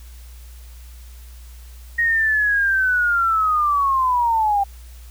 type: linear sweep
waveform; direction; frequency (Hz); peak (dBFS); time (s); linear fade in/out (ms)
sine; down; 1880 to 784; -15; 1.98-4.64; 10
effects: added 60 Hz sine -37 dBFS peak until 5.1 s + white hiss -50 dBFS RMS until 5.1 s